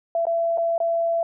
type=tone with dropouts; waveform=sine; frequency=671 Hz; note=E5; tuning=31 cents sharp; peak=-19 dBFS; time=0.15-1.23 s; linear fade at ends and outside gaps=2 ms; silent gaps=0.254-0.268 / 0.575-0.581 / 0.78-0.802 s; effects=none